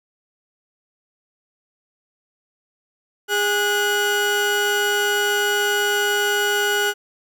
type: tone pair together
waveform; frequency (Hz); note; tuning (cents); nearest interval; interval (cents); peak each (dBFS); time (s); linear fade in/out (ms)
30% pulse; 409.9 / 1462.1; G#4 / F#6; -23 / -21; octave + minor seventh; 2202; -19 / -17; 3.28-6.94; 50
effects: none